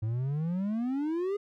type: exponential sweep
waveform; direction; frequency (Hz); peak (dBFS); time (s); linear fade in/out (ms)
triangle; up; 105.7 to 416.6; -26; 0.02-1.37; 10
effects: none